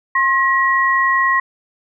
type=tone pair together; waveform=sine; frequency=1069 / 1904.7 Hz; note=C6 / A#6; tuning=+37 / +37 cents; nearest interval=minor seventh; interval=1000 cents; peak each=-15 dBFS; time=0.15-1.4 s; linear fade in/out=5 ms; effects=none